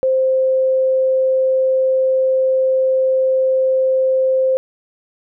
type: tone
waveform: sine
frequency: 523.3 Hz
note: C5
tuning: in tune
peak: -12 dBFS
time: 0.03-4.57 s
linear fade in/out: 0 ms
effects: none